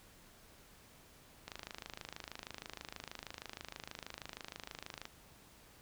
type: click train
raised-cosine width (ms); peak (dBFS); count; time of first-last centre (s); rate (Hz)
0.2; -26; 95; 1.48-5.054; 26.3
effects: pink hiss -61 dBFS RMS until 5.81 s